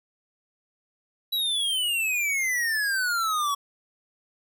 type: exponential sweep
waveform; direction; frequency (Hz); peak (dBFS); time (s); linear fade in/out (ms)
square; down; 3951 to 1115; -24; 1.32-3.55; 10
effects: none